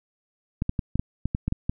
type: clicks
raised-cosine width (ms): 5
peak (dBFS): -12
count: 10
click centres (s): 0.621 / 0.694 / 0.792 / 0.956 / 0.995 / 1.256 / 1.349 / 1.48 / 1.524 / 1.695
effects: none